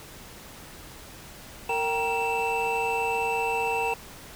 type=tone cluster; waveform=triangle; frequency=459.4 / 779 / 944 / 2660 Hz; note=A#4 / G5 / A#5 / E7; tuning=-25 / -11 / +22 / +15 cents; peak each=-28 dBFS; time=1.69-3.94 s; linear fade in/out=5 ms; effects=pink hiss -45 dBFS RMS until 4.35 s